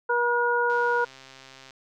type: harmonic tone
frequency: 480 Hz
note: B4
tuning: 49 cents flat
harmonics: 1 / 2 / 3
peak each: -25 / -25 / -25 dBFS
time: 0.09-1.05 s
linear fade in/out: 10 ms
type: click train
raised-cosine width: 0.2 ms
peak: -29 dBFS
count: 135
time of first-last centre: 0.7-1.708 s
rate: 133 Hz
effects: none